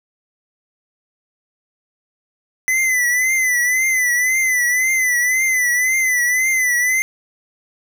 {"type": "tone with vibrato", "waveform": "square", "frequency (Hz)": 2013, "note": "B6", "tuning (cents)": 33, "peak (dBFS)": -15, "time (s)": [2.68, 7.02], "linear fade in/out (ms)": 0, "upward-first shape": "triangle", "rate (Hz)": 1.9, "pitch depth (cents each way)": 83, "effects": []}